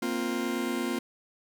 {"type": "chord", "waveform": "40% pulse", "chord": "Bb suspended second", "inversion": "none", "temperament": "just", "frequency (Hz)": [233.1, 262.2, 349.6], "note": ["Bb3", "C4", "F4"], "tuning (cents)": [0, 4, 2], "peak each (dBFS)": -32, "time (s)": [0.02, 0.99], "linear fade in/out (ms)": 5, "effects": []}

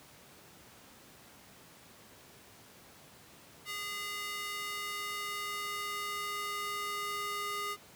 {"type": "tone with high-pass filter sweep", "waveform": "square", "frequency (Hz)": 409.3, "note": "G#4", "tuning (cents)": -25, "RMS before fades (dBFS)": -38, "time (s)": [3.65, 7.77], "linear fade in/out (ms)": 50, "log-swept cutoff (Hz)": [1900, 1000], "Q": 1.2, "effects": ["pink hiss -56 dBFS RMS until 7.95 s", "high-pass 100 Hz 12 dB/octave"]}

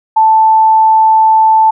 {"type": "tone", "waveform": "sine", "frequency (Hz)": 880, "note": "A5", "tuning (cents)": 0, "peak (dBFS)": -4, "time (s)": [0.16, 1.71], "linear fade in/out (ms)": 10, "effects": []}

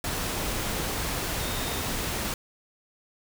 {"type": "tone in noise", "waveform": "sine", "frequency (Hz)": 3679, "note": "A#7", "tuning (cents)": -24, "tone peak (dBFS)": -40, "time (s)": [1.4, 1.8], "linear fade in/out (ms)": 2, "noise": "pink", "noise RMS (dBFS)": -30, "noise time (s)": [0.04, 2.34], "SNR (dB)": -13, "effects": []}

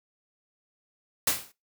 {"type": "noise with exponential decay", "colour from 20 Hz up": "white", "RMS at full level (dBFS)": -20, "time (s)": [1.27, 1.52], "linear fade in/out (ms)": 5, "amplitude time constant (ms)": 53, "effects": ["noise-tail reverb RT60 0.2 s tail -18 dB re dry"]}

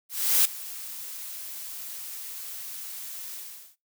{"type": "noise with ADSR envelope", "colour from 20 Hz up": "blue", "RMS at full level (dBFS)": -19, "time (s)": [0.09, 3.76], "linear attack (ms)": 360, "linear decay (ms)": 6, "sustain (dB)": -19, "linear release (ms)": 410, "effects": ["noise-tail reverb RT60 0.2 s tail -20 dB re dry"]}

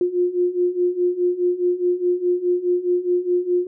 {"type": "beating tone pair", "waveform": "sine", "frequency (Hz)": [353.5, 358.3], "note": ["F4", "F4"], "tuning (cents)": [21, 44], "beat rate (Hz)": 4.8, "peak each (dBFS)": [-22, -19], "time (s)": [0.01, 3.67], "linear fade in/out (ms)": 2, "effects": []}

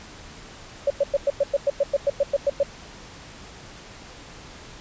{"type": "tone bursts", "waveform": "sine", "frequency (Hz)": 563, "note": "C#5", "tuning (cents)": 27, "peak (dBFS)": -16, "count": 14, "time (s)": [0.87, 2.632], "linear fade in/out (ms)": 5, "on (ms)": 33, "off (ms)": 100, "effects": ["pink hiss -43 dBFS RMS until 4.8 s", "resampled to 16000 Hz"]}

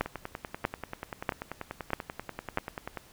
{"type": "two click trains", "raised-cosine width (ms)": 0.5, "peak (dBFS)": [-20, -11], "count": [31, 5], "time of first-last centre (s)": [[0.06, 2.973], [0.01, 2.574]], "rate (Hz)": [10.3, 1.56], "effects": ["pink hiss -56 dBFS RMS until 3.12 s"]}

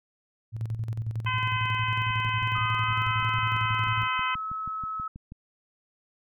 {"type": "tone with tremolo", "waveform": "sine", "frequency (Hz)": 111.9, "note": "A2", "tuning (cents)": 30, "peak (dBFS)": -26, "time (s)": [0.52, 4.08], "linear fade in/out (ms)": 50, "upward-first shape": "square", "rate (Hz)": 11, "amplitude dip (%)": 60}
{"type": "harmonic tone", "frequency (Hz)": 511, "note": "C5", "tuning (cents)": -41, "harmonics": [2, 3, 4, 5, 6], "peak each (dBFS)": [-29, -35, -34, -33, -36], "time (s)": [1.26, 4.35], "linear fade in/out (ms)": 5}
{"type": "click train", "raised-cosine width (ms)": 5, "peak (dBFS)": -29, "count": 21, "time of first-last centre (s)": [2.1, 5.321], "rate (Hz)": 6.21}
{"type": "tone with pitch glide", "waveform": "sine", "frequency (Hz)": [1244.5, 1292.1], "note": ["D#6", "E6"], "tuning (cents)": [0, -35], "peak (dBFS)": -30, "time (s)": [2.55, 5.08], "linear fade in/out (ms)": 5, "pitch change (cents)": 65, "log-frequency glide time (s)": [2.76, 3.08]}
{"effects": []}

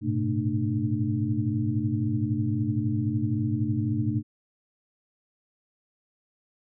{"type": "tone cluster", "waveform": "sine", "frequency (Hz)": [102.7, 113.5, 126.5, 223.9, 300.1], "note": ["G#2", "A#2", "B2", "A3", "D4"], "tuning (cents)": [-19, -46, 42, 30, 38], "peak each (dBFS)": -30, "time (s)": [0.01, 4.23], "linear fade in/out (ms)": 50, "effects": []}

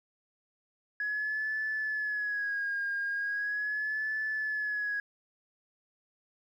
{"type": "tone with vibrato", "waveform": "sine", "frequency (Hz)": 1678, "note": "G#6", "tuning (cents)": 17, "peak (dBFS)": -29, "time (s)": [1, 5], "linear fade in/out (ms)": 2, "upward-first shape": "sine", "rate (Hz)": 0.39, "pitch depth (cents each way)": 63, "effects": ["tanh soft clip ceiling -25 dBFS", "11-bit"]}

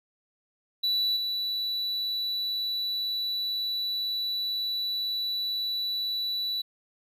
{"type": "tone with level steps", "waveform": "triangle", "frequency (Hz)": 3951, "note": "B7", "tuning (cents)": 0, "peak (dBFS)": [-22, -26], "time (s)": [0.83, 6.62], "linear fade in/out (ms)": 10, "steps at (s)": 1.16, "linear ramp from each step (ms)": 10, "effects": []}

